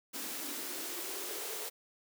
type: noise with high-pass filter sweep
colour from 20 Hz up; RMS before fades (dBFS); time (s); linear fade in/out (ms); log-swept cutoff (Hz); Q
white; -40; 0.13-1.7; 20; 250 to 450; 5.2
effects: none